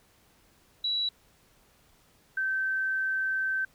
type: tone pair in turn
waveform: sine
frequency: 3917 / 1547.3 Hz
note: B7 / G6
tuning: -15 / -23 cents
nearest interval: octave + major third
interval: 1608 cents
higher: first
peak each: -26 dBFS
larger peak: neither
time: 0.84-1.09 / 2.37-3.65 s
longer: second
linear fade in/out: 5 ms
effects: pink hiss -63 dBFS RMS until 3.74 s